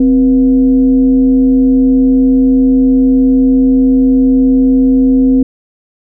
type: tone with frequency modulation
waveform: sine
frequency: 261.6 Hz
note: C4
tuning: in tune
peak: -5 dBFS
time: 0-5.43 s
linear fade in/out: 5 ms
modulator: 222 Hz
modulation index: 0.37
effects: none